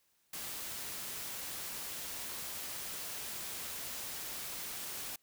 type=noise; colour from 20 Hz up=white; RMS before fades=-42 dBFS; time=0.33-5.16 s; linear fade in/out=5 ms; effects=white hiss -74 dBFS RMS until 5.22 s